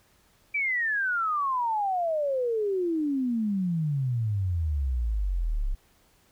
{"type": "exponential sweep", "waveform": "sine", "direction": "down", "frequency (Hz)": [2349, 32.15], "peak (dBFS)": -24, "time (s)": [0.54, 5.75], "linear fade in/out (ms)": 10, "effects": ["pink hiss -63 dBFS RMS until 6.31 s"]}